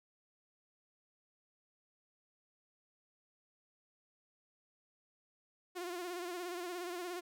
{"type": "tone with vibrato", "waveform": "sawtooth", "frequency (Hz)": 354.1, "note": "F4", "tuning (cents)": 24, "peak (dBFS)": -36, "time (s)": [5.75, 7.21], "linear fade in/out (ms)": 20, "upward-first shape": "sine", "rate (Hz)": 17, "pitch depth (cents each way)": 62, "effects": []}